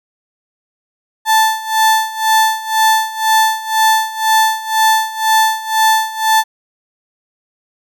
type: tone with tremolo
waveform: 35% pulse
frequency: 880 Hz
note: A5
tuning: in tune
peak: -6 dBFS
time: 1.25-6.44 s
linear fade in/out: 50 ms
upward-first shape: sine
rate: 2 Hz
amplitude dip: 85%
effects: none